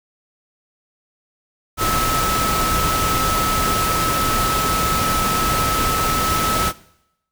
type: tone in noise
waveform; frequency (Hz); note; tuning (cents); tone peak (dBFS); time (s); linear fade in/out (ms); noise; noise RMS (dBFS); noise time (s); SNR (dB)
sine; 1300; E6; -24; -20; 1.77-6.73; 50; pink; -21; 1.77-6.73; -2
effects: noise-tail reverb RT60 0.8 s tail -20 dB re dry